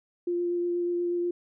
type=tone with vibrato; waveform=sine; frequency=349.2 Hz; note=F4; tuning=in tune; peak=-25 dBFS; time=0.27-1.31 s; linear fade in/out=5 ms; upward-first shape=sine; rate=8.3 Hz; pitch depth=10 cents each way; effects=none